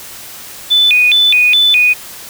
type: tone with vibrato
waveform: sine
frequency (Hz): 2945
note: F#7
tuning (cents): -9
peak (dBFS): -6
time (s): 0.7-1.94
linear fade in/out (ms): 20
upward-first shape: square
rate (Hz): 2.4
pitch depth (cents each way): 300
effects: white hiss -31 dBFS RMS until 2.29 s